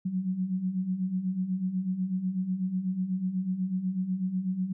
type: beating tone pair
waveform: sine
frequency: 180 / 188.1 Hz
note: F#3 / F#3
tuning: -47 / +29 cents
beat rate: 8.1 Hz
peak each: -34 / -28 dBFS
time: 0.05-4.73 s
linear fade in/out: 10 ms
effects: none